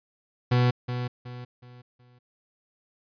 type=tone with echo; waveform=40% pulse; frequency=123.47 Hz; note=B2; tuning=in tune; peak=-18 dBFS; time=0.51-0.71 s; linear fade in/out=10 ms; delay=370 ms; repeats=4; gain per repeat=-9 dB; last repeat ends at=2.19 s; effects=resampled to 11025 Hz